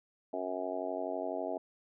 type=harmonic tone; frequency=92 Hz; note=F#2; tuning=9 cents flat; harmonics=3 / 4 / 5 / 6 / 7 / 8 / 9; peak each=-42 / -42 / -42 / -45 / -37 / -44 / -45 dBFS; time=0.33-1.58 s; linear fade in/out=5 ms; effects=none